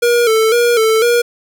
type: tone with vibrato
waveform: square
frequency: 459.2 Hz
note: A#4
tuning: 26 cents flat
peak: -10 dBFS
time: 0.02-1.22 s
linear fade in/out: 10 ms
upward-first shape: square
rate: 2 Hz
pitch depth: 66 cents each way
effects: none